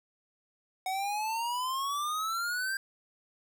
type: exponential sweep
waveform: square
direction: up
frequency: 743 to 1597 Hz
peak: -31 dBFS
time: 0.86-2.77 s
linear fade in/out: 2 ms
effects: none